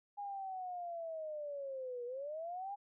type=linear two-way sweep; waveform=sine; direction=down then up; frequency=821 to 476.7 to 821 Hz; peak=-40 dBFS; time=0.17-2.76 s; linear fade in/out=20 ms; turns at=2.05 s; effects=none